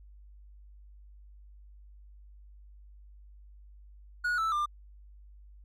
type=tone with pitch steps; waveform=triangle; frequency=1454 / 1318 / 1194.7 Hz; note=F#6 / E6 / D6; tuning=-31 / -1 / +29 cents; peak=-25 dBFS; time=4.24-4.66 s; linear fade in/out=10 ms; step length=140 ms; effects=added 50 Hz sine -50 dBFS peak until 5.64 s